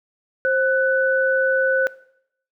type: tone pair together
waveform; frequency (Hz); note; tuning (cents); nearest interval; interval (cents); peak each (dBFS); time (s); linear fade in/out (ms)
sine; 528 / 1493.4; C5 / F#6; +16 / +16; octave + tritone; 1800; -19; 0.45-1.87; 0
effects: noise-tail reverb RT60 0.7 s tail -19 dB re dry